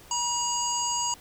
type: harmonic tone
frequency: 957 Hz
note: A#5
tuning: 45 cents sharp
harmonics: 1 / 3 / 5 / 7 / 8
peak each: -29 / -36 / -35 / -29 / -36 dBFS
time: 0.11-1.14 s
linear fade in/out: 2 ms
effects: pink hiss -51 dBFS RMS until 1.2 s